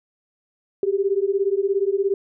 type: beating tone pair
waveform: sine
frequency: 386.1 / 403.1 Hz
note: G4 / G4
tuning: -26 / +48 cents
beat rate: 17 Hz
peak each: -21 dBFS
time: 0.83-2.14 s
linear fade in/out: 2 ms
effects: none